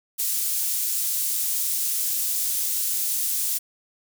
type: high-pass noise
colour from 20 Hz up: pink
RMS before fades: -25 dBFS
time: 0.18-3.59 s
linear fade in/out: 20 ms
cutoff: 8800 Hz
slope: 12 dB/octave
effects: none